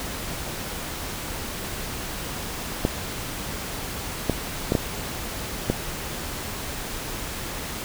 clicks, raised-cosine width 2 ms, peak -6 dBFS, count 5, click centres 2.851 / 4.297 / 4.721 / 4.752 / 5.7 s, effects pink hiss -32 dBFS RMS until 7.84 s

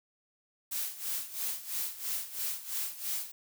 blue noise with tremolo, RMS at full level -33 dBFS, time 0.71-3.32 s, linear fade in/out 10 ms, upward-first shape sine, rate 3 Hz, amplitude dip 80%, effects none

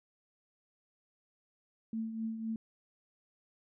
sine tone with tremolo, 223.4 Hz, A3, 27 cents sharp, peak -32 dBFS, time 1.93-2.56 s, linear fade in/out 2 ms, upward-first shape triangle, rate 3.9 Hz, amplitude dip 60%, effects none

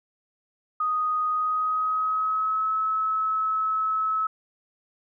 sine tone with pitch glide, 1244.5 to 1294.4 Hz, D#6 to E6, 0 to -32 cents, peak -22 dBFS, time 0.8-4.27 s, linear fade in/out 5 ms, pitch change +68 cents, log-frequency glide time 1.3-2.72 s, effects none

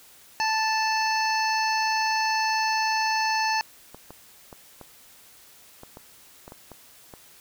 harmonic tone, 879 Hz, A5, 2 cents flat, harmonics 1 / 2 / 3 / 5 / 6 / 7, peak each -24 / -29 / -31 / -32 / -34 / -37 dBFS, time 0.4-3.61 s, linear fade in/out 0 ms
clicks, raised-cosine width 1 ms, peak -27 dBFS, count 10, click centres 3.946 / 4.106 / 4.528 / 4.813 / 5.834 / 5.971 / 6.479 / 6.521 / 6.717 / 7.138 s
effects white hiss -52 dBFS RMS until 7.4 s

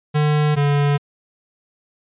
square tone pair in turn, 150 / 143.83 Hz, D3 / D3, +37 / -36 cents, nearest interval minor second, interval 73 cents, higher first, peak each -15 dBFS, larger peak neither, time 0.14-0.56 / 0.56-0.98 s, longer neither, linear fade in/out 20 ms, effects resampled to 8000 Hz

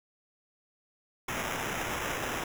blue noise with sample-and-hold, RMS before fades -34 dBFS, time 1.28-2.44 s, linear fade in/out 5 ms, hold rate 4410 Hz, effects none

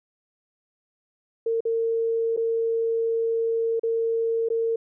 sine tone with dropouts, 456.1 Hz, A#4, 38 cents flat, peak -21 dBFS, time 1.46-4.76 s, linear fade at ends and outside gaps 5 ms, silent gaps 1.606-1.652 / 2.365-2.373 / 3.796-3.833 / 4.488-4.501 s, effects none

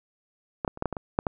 clicks, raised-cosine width 1 ms, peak -13 / -12 / -27 / -12 / -11 / -17 / -19 / -8 / -12 dBFS, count 9, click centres 0.648 / 0.678 / 0.774 / 0.824 / 0.857 / 0.927 / 0.968 / 1.189 / 1.268 s, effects none

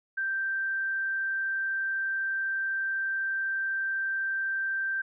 sine tone, 1568 Hz, G6, in tune, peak -27 dBFS, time 0.17-5.02 s, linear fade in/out 10 ms, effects none

